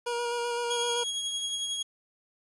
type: tone with vibrato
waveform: 25% pulse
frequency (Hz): 476.5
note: A#4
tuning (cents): +38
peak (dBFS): -25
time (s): 0.06-1.04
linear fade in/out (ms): 10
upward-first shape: square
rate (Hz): 7.8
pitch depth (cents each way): 13
type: tone with tremolo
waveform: sawtooth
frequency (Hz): 3303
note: G#7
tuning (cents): -10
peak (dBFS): -25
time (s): 0.7-1.83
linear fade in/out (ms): 10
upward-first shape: triangle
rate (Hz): 11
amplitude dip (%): 40
effects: resampled to 24000 Hz + 9-bit